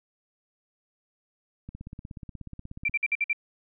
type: click train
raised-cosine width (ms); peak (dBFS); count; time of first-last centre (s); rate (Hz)
5; -27; 21; 1.69-2.895; 16.6
type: tone bursts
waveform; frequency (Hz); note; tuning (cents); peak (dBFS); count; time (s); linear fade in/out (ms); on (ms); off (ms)
sine; 2352; D7; +2; -22; 6; 2.85-3.331; 5; 36; 53
effects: none